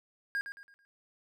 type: tone with echo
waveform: triangle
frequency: 1623 Hz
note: G#6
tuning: 40 cents flat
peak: -28 dBFS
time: 0.35-0.41 s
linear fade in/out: 0 ms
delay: 110 ms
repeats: 4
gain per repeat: -9 dB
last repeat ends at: 0.85 s
effects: none